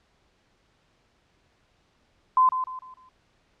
sine tone with echo, 1027 Hz, C6, 33 cents flat, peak -15 dBFS, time 2.37-2.49 s, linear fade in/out 2 ms, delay 150 ms, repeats 4, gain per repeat -9 dB, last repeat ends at 3.09 s, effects pink hiss -66 dBFS RMS until 3.6 s + low-pass 5000 Hz 12 dB/octave

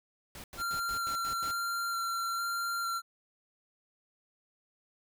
pink noise bursts, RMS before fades -46 dBFS, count 7, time 0.35-1.514 s, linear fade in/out 2 ms, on 90 ms, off 89 ms
square tone with vibrato, 1374 Hz, F6, 29 cents flat, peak -32 dBFS, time 0.57-3.02 s, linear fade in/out 50 ms, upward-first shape square, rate 1.1 Hz, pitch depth 10 cents each way
effects none

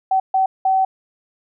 sine tone bursts at uneven times, 763 Hz, G5, 47 cents flat, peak -13 dBFS, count 3, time 0.11-0.2 / 0.34-0.46 / 0.65-0.85 s, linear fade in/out 5 ms, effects none

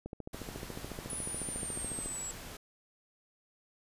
click train, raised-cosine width 2 ms, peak -27 dBFS, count 29, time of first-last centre 0.06-2.06 s, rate 14 Hz
pink noise, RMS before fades -46 dBFS, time 0.33-2.57 s, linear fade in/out 5 ms
sine linear sweep, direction down, 9956 to 7650 Hz, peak -37 dBFS, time 1.1-2.31 s, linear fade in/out 0 ms
effects resampled to 32000 Hz

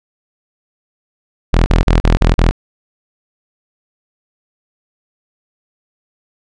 sawtooth tone bursts, 41.2 Hz, E1, in tune, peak -4 dBFS, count 6, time 1.53-2.51 s, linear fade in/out 0 ms, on 130 ms, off 40 ms, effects low-pass 5000 Hz 12 dB/octave

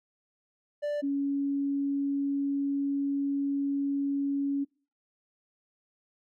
triangle / sine tone pair in turn, 587.3 / 279.8 Hz, D5 / C#4, 0 / +16 cents, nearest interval octave + minor second, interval 1284 cents, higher first, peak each -26 dBFS, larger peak neither, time 0.82-1.02 / 1.02-4.65 s, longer second, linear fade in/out 20 ms, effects noise-tail reverb RT60 0.4 s tail -25 dB re dry

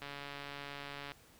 click train, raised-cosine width 0.3 ms, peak -28 dBFS, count 157, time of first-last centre 0.02-1.119 s, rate 142 Hz, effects pink hiss -62 dBFS RMS until 1.39 s

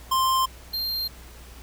square tone pair in turn, 1049 / 4186 Hz, C6 / C8, +4 / 0 cents, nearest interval 2 octaves, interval 2396 cents, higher second, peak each -20 / -26 dBFS, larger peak first, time 0.11-0.46 / 0.73-1.08 s, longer neither, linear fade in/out 10 ms, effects added 60 Hz sine -44 dBFS peak until 1.62 s + pink hiss -48 dBFS RMS until 1.62 s

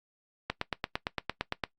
click train, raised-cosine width 0.3 ms, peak -13 dBFS, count 11, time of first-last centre 0.5-1.638 s, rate 8.79 Hz, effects noise-tail reverb RT60 0.1 s tail -19 dB re dry + Opus 48 kbps

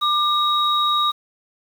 sine tone pair together, 1194 / 3791 Hz, D6 / A#7, +28 / +28 cents, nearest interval octave + minor sixth, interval 2000 cents, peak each -18 / -20 dBFS, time 0.01-1.12 s, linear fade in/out 20 ms, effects 7-bit

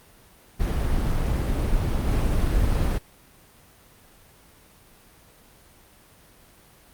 brown noise with level steps, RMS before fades -23 / -21 dBFS, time 0.59-2.99 s, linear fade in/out 20 ms, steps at 2.06 s, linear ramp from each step 20 ms, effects pink hiss -53 dBFS RMS until 6.93 s + Opus 32 kbps

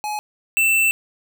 square tone pair in turn, 843 / 2669 Hz, G#5 / E7, +26 / +21 cents, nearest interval octave + minor sixth, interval 1995 cents, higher second, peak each -24 / -15 dBFS, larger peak second, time 0.04-0.19 / 0.57-0.91 s, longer second, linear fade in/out 0 ms, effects none

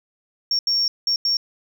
sine tone bursts at uneven times, 5510 Hz, F8, 24 cents flat, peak -16 dBFS, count 4, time 0.51-0.59 / 0.67-0.88 / 1.07-1.16 / 1.25-1.37 s, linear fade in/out 2 ms, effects tanh soft clip ceiling -13 dBFS

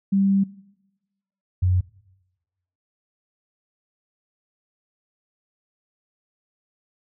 sine tone pair in turn, 196 / 91.23 Hz, G3 / F#2, 0 / -24 cents, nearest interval octave + minor second, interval 1324 cents, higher first, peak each -16 dBFS, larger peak neither, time 0.12-0.44 / 1.62-1.81 s, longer first, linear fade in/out 10 ms, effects noise-tail reverb RT60 1.0 s tail -21 dB re dry

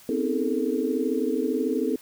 sine tone cluster, 250.2 / 268.6 / 317.3 / 418.6 / 451.5 Hz, B3 / C4 / D#4 / G#4 / A4, +23 / +46 / +34 / +14 / +45 cents, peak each -29 dBFS, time 0.09-1.96 s, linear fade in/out 2 ms, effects white hiss -51 dBFS RMS until 2.01 s

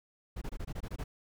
brown noise bursts, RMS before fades -37 dBFS, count 9, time 0.36-1.04 s, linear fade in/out 10 ms, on 56 ms, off 22 ms, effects none

